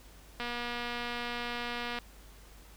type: click train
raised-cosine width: 0.3 ms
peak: -21 dBFS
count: 382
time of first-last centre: 0.4-1.987 s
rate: 240 Hz
effects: added 50 Hz sine -53 dBFS peak until 2.76 s + pink hiss -57 dBFS RMS until 2.76 s